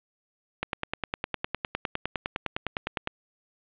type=click train; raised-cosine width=0.3 ms; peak=-11 dBFS; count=25; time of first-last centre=0.63-3.074 s; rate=9.82 Hz; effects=resampled to 8000 Hz + 7-bit